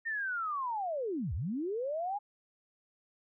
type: linear two-way sweep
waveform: sine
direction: down then up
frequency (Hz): 1847 to 61.74 to 840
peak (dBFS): -32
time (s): 0.05-2.19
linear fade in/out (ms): 20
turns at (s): 1.34
effects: none